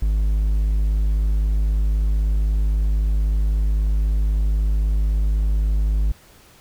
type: tone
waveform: triangle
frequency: 51.91 Hz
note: G#1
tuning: in tune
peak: -14 dBFS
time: 0.02-6.12 s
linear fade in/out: 5 ms
effects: pink hiss -50 dBFS RMS until 6.6 s